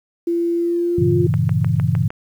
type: tone with pitch glide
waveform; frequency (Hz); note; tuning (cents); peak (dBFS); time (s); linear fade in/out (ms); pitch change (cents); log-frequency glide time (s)
sine; 340.8 to 350.8; F4 to F4; -42 to +8; -16; 0.27-1.27; 5; +50; 0.56-1.14
type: chord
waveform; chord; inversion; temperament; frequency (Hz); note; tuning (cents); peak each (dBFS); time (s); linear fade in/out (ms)
sine; G diminished seventh; none; equal; 98 / 116.54 / 138.59 / 164.81; G2 / Bb2 / Db3 / Fb3; 0 / 0 / 0 / 0; -21 / -20 / -20 / -20; 0.98-2.08; 5
type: click train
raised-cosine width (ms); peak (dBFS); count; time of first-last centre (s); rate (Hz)
0.5; -15; 6; 1.34-2.105; 6.54
effects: 8-bit